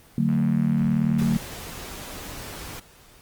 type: chord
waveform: sine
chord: D major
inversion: none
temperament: equal with one note detuned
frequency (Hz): 146.83 / 185 / 225.5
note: D3 / F#3 / A3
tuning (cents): 0 / 0 / +43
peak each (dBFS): -24 / -24 / -22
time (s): 0.18-1.37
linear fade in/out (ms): 2
type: click train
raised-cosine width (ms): 0.5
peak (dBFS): -26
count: 87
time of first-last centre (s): 0.29-1.349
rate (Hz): 81.2
type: noise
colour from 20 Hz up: pink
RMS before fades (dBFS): -37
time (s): 1.18-2.8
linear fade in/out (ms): 10
effects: pink hiss -52 dBFS RMS until 3.21 s + Opus 24 kbps